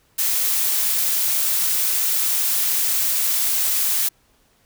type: noise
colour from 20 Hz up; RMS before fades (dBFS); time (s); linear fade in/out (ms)
blue; -20; 0.18-4.09; 10
effects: pink hiss -60 dBFS RMS until 4.65 s